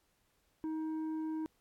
sine tone with tanh clipping, 315.4 Hz, D#4, 24 cents sharp, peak -36 dBFS, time 0.64-1.46 s, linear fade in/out 0 ms, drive 6 dB, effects pink hiss -75 dBFS RMS until 1.6 s + AAC 64 kbps

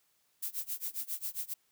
violet noise with tremolo, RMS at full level -35 dBFS, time 0.42-1.54 s, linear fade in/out 10 ms, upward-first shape sine, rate 7.4 Hz, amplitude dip 95%, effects white hiss -73 dBFS RMS until 1.71 s + high-pass 80 Hz 12 dB/octave

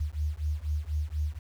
sine beating tone pair, 73.42 / 77.52 Hz, D2 / D#2, 0 / -6 cents, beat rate 4.1 Hz, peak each -31 / -31 dBFS, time 0-1.39 s, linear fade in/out 10 ms, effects 9-bit

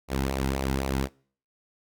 sawtooth tone with flanger, 67.1 Hz, C2, 44 cents sharp, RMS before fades -28 dBFS, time 0.08-1.09 s, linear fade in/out 50 ms, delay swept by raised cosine 0.58 to 1.78 ms, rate 3.9 Hz, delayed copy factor -0.6, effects noise-tail reverb RT60 0.5 s tail -25 dB re dry

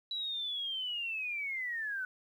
sine linear sweep, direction down, 3940 to 1480 Hz, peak -34 dBFS, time 0.11-2.05 s, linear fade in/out 2 ms, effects 11-bit

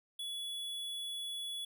square tone, 3400 Hz, G#7, 40 cents sharp, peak -39 dBFS, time 0.19-1.65 s, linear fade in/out 5 ms, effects none

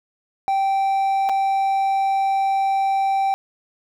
triangle tone with dropouts, 780 Hz, G5, 9 cents flat, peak -15 dBFS, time 0.48-3.34 s, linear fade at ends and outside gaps 0 ms, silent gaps 1.29-1.295 s, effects none

